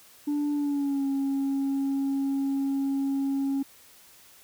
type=tone with pitch glide; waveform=sine; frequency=292.2 to 274.2 Hz; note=D4 to C#4; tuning=-9 to -19 cents; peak=-22 dBFS; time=0.27-3.63 s; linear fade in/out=10 ms; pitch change=-110 cents; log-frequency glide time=0.53-1.06 s; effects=tanh soft clip ceiling -23 dBFS + white hiss -54 dBFS RMS until 4.43 s